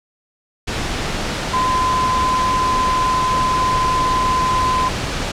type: tone in noise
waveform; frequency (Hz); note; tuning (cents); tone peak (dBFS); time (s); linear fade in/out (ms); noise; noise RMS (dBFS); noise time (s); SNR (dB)
sine; 1023; C6; -39; -15; 1.53-4.89; 10; pink; -22; 0.67-5.32; +4
effects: low-pass 6000 Hz 12 dB/octave